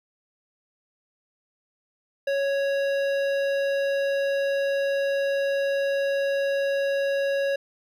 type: tone with hard clipping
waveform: sine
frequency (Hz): 554.4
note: C#5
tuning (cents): 0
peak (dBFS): -24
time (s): 2.27-7.56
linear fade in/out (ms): 5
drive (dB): 13
effects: none